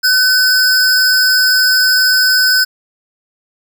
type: tone pair together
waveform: square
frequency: 1515 / 5096 Hz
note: F#6 / D#8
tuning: +40 / +41 cents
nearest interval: octave + major sixth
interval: 2101 cents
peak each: -12 dBFS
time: 0.03-2.65 s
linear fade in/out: 20 ms
effects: 8-bit